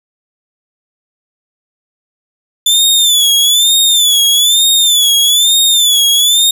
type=tone with vibrato; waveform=sawtooth; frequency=3500 Hz; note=A7; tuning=10 cents flat; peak=-4 dBFS; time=2.66-6.51 s; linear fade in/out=5 ms; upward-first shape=sine; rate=1.1 Hz; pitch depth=100 cents each way; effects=none